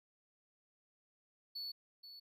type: tone with echo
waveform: triangle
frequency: 4435 Hz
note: C#8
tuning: in tune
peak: -40 dBFS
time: 1.55-1.72 s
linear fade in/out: 10 ms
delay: 480 ms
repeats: 1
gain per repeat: -10 dB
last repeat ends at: 2.2 s
effects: none